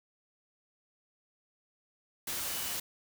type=tone in noise; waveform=sine; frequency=2960 Hz; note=F#7; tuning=in tune; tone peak=-46 dBFS; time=2.5-2.74 s; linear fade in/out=5 ms; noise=white; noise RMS=-36 dBFS; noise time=2.27-2.8 s; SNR=-13 dB; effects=none